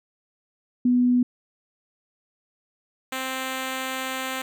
sine / 5% pulse tone pair in turn, 246.9 / 261.6 Hz, B3 / C4, 0 / 0 cents, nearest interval minor second, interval 100 cents, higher second, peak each -16 dBFS, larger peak neither, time 0.85-1.23 / 3.12-4.42 s, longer second, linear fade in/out 5 ms, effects none

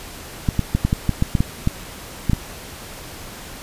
clicks, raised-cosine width 5 ms, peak -4 dBFS, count 12, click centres 0.488 / 0.593 / 0.75 / 0.85 / 0.929 / 1.093 / 1.224 / 1.352 / 1.405 / 1.674 / 2.297 / 2.333 s, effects pink hiss -36 dBFS RMS until 3.62 s + resampled to 32000 Hz

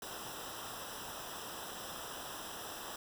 pink noise with comb filter, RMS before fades -45 dBFS, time 0.02-2.96 s, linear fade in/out 2 ms, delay 0.45 ms, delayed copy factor -0.85, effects none

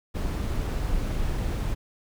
brown noise, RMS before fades -27 dBFS, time 0.14-1.75 s, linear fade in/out 20 ms, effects none

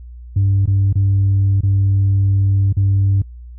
sine tone with dropouts, 98.2 Hz, G2, 4 cents sharp, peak -9 dBFS, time 0.36-3.22 s, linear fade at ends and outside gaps 5 ms, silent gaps 0.658-0.675 / 0.928-0.955 / 1.608-1.633 / 2.727-2.768 s, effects tanh soft clip ceiling -9 dBFS + added 60 Hz sine -32 dBFS peak until 3.58 s

